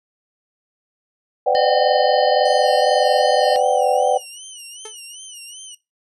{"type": "chord", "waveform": "sine", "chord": "G major seventh", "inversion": "first", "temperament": "equal with one note detuned", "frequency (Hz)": [505.1, 587.3, 740, 784], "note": ["B4", "D5", "F#5", "G5"], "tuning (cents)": [39, 0, 0, 0], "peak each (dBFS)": -19, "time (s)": [1.46, 4.18], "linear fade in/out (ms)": 10}
{"type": "harmonic tone", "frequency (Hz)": 609, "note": "D#5", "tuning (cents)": -37, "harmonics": [1, 3, 5, 7, 8], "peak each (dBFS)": [-21, -28, -29, -28, -31], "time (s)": [1.55, 3.56], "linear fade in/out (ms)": 0}
{"type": "tone with vibrato", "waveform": "10% pulse", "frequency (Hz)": 2932, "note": "F#7", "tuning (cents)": -16, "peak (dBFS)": -26, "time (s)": [2.45, 5.75], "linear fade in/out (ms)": 5, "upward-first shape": "sine", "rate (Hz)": 2.6, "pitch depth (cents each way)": 110}
{"type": "tone with exponential decay", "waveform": "sawtooth", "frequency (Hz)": 435.9, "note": "A4", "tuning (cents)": -16, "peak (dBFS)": -26, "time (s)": [4.85, 4.96], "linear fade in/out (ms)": 5, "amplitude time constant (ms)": 23}
{"effects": ["noise-tail reverb RT60 0.2 s tail -18 dB re dry", "resampled to 24000 Hz"]}